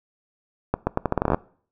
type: accelerating click train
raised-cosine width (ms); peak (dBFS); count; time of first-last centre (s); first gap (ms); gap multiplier
1; -6; 13; 0.74-1.345; 130; 0.8
effects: noise-tail reverb RT60 0.5 s tail -22 dB re dry